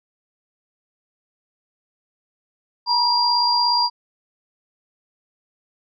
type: tone cluster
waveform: sine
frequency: 907 / 964 / 4776 Hz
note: A#5 / B5 / D8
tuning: -48 / -42 / +28 cents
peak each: -27 / -19 / -18 dBFS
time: 2.86-3.9 s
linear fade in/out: 50 ms
effects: none